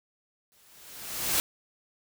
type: noise with exponential growth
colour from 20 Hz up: white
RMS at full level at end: -24 dBFS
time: 0.52-1.4 s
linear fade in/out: 0 ms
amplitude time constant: 190 ms
effects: none